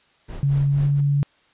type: noise with tremolo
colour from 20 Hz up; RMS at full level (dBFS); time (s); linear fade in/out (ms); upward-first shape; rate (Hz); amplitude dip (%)
brown; -32; 0.28-1.01; 10; sine; 4.2; 85
type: tone with pitch glide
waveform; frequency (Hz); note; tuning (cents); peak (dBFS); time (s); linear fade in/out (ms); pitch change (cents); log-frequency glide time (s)
sine; 140 to 142.28; C#3 to C#3; +18 to +45; -16; 0.43-1.23; 0; +27; 0.61-0.86
effects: white hiss -59 dBFS RMS until 1.53 s + resampled to 8000 Hz